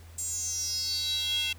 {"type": "tone with high-pass filter sweep", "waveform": "square", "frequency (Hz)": 299.9, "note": "D4", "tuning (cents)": 36, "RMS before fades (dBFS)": -31, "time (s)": [0.18, 1.53], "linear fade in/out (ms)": 5, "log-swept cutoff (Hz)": [7800, 2900], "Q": 8.8, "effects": ["added 83 Hz sine -46 dBFS peak until 1.58 s", "pink hiss -56 dBFS RMS until 1.58 s"]}